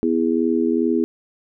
sine chord, E major, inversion second, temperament just, 247.2 / 329.6 / 412 Hz, B3 / E4 / G#4, +2 / 0 / -14 cents, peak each -20 / -20 / -22 dBFS, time 0.03-1.04 s, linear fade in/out 0 ms, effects none

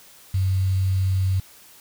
sine tone with quantisation, 94.6 Hz, F#2, 39 cents sharp, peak -18 dBFS, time 0.34-1.4 s, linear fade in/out 5 ms, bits 7, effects white hiss -49 dBFS RMS until 1.8 s

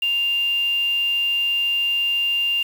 sine tone with quantisation, 2794 Hz, F7, in tune, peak -18 dBFS, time 0.02-2.63 s, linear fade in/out 5 ms, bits 6, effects none

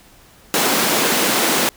pink high-pass noise, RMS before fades -17 dBFS, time 0.54-1.69 s, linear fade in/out 0 ms, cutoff 210 Hz, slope 24 dB/octave, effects pink hiss -48 dBFS RMS until 1.76 s

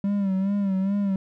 triangle tone with vibrato, 196 Hz, G3, in tune, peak -19 dBFS, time 0.04-1.16 s, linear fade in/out 2 ms, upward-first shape sine, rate 2.4 Hz, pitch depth 65 cents each way, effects none

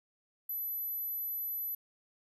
sine tone, 11990 Hz, F#9, 22 cents sharp, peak -34 dBFS, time 0.49-1.75 s, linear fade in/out 5 ms, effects none

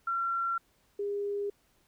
sine tone pair in turn, 1365 / 405.8 Hz, F6 / G#4, -40 / -40 cents, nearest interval octave + major sixth, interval 2100 cents, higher first, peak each -28 / -30 dBFS, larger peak first, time 0.07-0.58 / 0.99-1.5 s, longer neither, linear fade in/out 5 ms, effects pink hiss -69 dBFS RMS until 1.87 s

